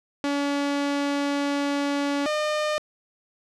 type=tone pair in turn; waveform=sawtooth; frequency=284.3 / 606.8 Hz; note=C#4 / D#5; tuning=+44 / -44 cents; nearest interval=octave + minor second; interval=1312 cents; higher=second; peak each=-19 dBFS; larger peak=neither; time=0.24-2.26 / 2.26-2.78 s; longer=first; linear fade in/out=0 ms; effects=low-pass 6000 Hz 12 dB/octave